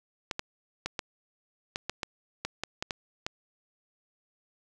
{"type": "clicks", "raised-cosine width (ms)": 0.2, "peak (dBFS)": -14, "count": 12, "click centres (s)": [0.312, 0.394, 0.86, 0.992, 1.759, 1.896, 2.032, 2.45, 2.636, 2.825, 2.908, 3.265], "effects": []}